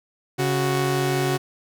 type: tone pair together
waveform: sawtooth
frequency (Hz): 138.59 / 370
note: C#3 / F#4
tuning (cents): 0 / 0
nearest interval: octave + perfect fourth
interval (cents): 1700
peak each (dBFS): -19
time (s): 0.38-1.38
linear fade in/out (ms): 20
effects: none